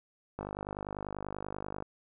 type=click train; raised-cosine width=1 ms; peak=-23 dBFS; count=73; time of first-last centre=0.39-1.824 s; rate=50.2 Hz; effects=none